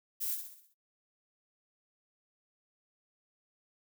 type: noise with echo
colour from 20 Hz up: violet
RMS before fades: -35 dBFS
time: 0.2-0.36 s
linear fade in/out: 20 ms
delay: 64 ms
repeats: 6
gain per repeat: -6 dB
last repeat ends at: 0.744 s
effects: noise-tail reverb RT60 0.2 s tail -26 dB re dry